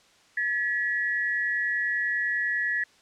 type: tone pair together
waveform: sine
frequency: 1715 / 1925 Hz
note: A6 / B6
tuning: -45 / -45 cents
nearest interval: major second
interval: 200 cents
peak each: -27 dBFS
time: 0.37-2.84 s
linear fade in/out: 5 ms
effects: white hiss -59 dBFS RMS until 3.01 s + low-pass 6000 Hz 12 dB/octave